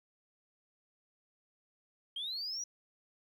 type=linear sweep; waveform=sine; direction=up; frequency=3136 to 5890 Hz; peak=-35 dBFS; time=2.16-2.64 s; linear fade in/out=5 ms; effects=tanh soft clip ceiling -33 dBFS + 12-bit